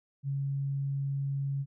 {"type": "tone", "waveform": "sine", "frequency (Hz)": 138.59, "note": "C#3", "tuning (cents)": 0, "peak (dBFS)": -29, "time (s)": [0.23, 1.66], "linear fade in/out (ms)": 50, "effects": []}